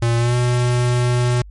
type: tone with pitch glide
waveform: square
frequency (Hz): 117.3 to 122.63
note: A#2 to B2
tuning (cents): +11 to -12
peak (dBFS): -15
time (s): 0.02-1.42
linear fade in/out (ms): 5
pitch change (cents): +77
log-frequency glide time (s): 0.18-0.35
effects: added 50 Hz sine -35 dBFS peak until 1.5 s + MP3 48 kbps